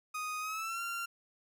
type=tone with pitch glide; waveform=30% pulse; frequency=1244.5 to 1380.9 Hz; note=D#6 to F6; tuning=0 to -20 cents; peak=-33 dBFS; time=0.14-1.06 s; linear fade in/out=10 ms; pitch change=+180 cents; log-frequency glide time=0.4-0.82 s; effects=none